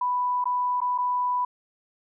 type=tone with dropouts; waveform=sine; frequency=990 Hz; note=B5; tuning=4 cents sharp; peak=-22 dBFS; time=0.01-1.45 s; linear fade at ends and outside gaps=5 ms; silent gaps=0.442-0.455 / 0.805-0.815 / 0.979-0.984 s; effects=none